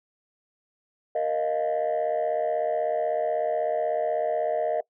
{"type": "chord", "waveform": "sine", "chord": "Bb suspended fourth", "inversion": "none", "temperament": "equal", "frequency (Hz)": [466.2, 622.3, 698.5], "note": ["Bb4", "Eb5", "F5"], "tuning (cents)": [0, 0, 0], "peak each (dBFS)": [-28, -24, -27], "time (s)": [1.15, 4.81], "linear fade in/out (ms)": 5, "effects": ["noise-tail reverb RT60 0.1 s tail -22 dB re dry", "tanh soft clip ceiling -19 dBFS"]}